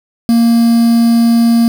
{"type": "tone with quantisation", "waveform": "triangle", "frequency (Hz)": 232.4, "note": "A#3", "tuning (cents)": -5, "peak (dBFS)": -4, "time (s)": [0.29, 1.68], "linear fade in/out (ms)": 0, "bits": 4, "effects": []}